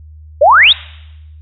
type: exponential sweep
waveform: sine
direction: up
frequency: 523.3 to 3951 Hz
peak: -3 dBFS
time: 0.41-0.73 s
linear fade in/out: 10 ms
effects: noise-tail reverb RT60 0.9 s tail -22 dB re dry + added 77 Hz sine -33 dBFS peak until 1.41 s